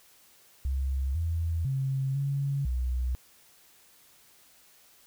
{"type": "tone with pitch steps", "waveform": "sine", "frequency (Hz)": [67, 82.8, 134.3, 139.5, 62.6], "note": ["C2", "E2", "C3", "C#3", "B1"], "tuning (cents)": [42, 8, 46, 11, 24], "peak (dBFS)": -26, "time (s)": [0.65, 3.15], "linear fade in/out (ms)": 0, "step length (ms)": 500, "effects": ["white hiss -59 dBFS RMS until 5.06 s"]}